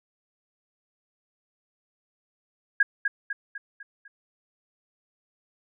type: tone with echo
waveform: sine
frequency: 1637 Hz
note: G#6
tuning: 25 cents flat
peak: -15 dBFS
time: 2.8-2.83 s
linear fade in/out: 5 ms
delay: 250 ms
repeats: 5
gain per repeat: -6 dB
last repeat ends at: 4.08 s
effects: none